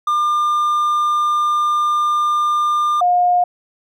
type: tone pair in turn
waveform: triangle / sine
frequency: 1200 / 713.5 Hz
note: D6 / F5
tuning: +37 / +37 cents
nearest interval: major sixth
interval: 900 cents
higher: first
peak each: -12 / -11 dBFS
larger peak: second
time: 0.07-3.01 / 3.01-3.44 s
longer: first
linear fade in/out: 5 ms
effects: none